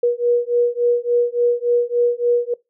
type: beating tone pair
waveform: sine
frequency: 479.1 / 482.6 Hz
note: A#4 / B4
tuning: +47 / -40 cents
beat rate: 3.5 Hz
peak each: -18 dBFS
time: 0.03-2.54 s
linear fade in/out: 5 ms
effects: noise-tail reverb RT60 0.2 s tail -22 dB re dry